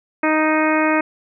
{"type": "harmonic tone", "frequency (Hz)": 311.1, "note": "D#4", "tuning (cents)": 0, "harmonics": [1, 2, 3, 4, 5, 6, 7, 8], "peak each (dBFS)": [-18, -21, -23, -24, -25, -26, -26, -27], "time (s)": [0.23, 1.01], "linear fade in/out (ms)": 5, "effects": []}